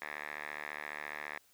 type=tone with band-pass filter; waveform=5% pulse; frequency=74.6 Hz; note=D2; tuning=28 cents sharp; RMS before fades=-43 dBFS; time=0.02-1.38 s; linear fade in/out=0 ms; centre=1700 Hz; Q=5.5; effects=white hiss -67 dBFS RMS until 1.53 s